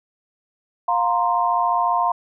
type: chord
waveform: sine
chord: F suspended fourth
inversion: none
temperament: equal with one note detuned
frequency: 706.2 / 932.3 / 1046.5 Hz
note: F5 / Bb5 / C6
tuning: +19 / 0 / 0 cents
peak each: -21 dBFS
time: 0.88-2.12 s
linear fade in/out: 5 ms
effects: none